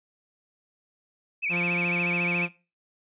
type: tone with vibrato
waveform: sine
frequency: 2429 Hz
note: D#7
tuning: 42 cents flat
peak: -25 dBFS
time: 1.42-2.47 s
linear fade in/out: 20 ms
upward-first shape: sine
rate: 14 Hz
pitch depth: 140 cents each way
type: tone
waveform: sawtooth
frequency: 174.61 Hz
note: F3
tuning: in tune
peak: -24 dBFS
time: 1.49-2.49 s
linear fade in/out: 50 ms
effects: noise-tail reverb RT60 0.3 s tail -18 dB re dry + resampled to 8000 Hz